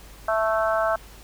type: harmonic tone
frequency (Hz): 220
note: A3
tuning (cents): 0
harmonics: 3 / 4 / 5 / 6 / 7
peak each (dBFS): -22 / -30 / -29 / -27 / -30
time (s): 0.28-0.96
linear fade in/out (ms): 5
effects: added 50 Hz sine -45 dBFS peak until 1.23 s + pink hiss -48 dBFS RMS until 1.23 s